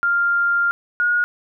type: tone pair in turn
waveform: sine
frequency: 1396.9 / 1440.3 Hz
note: F6 / F#6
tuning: 0 / -47 cents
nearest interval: minor second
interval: 53 cents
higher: second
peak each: -15 dBFS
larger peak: neither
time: 0.03-0.71 / 1-1.24 s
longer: first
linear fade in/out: 0 ms
effects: none